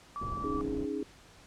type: tone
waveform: sine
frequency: 1157 Hz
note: D6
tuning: 26 cents flat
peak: -35 dBFS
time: 0.16-0.61 s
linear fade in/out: 0 ms
type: low-pass noise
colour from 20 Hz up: pink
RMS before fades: -40 dBFS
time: 0.21-0.85 s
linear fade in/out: 5 ms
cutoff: 430 Hz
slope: 12 dB/octave
type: chord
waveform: sine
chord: C# suspended second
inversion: none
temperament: equal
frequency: 277.2 / 311.1 / 415.3 Hz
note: C#4 / D#4 / G#4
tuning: 0 / 0 / 0 cents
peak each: -36 dBFS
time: 0.44-1.03 s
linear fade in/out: 2 ms
effects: pink hiss -56 dBFS RMS until 1.46 s + low-pass 8000 Hz 12 dB/octave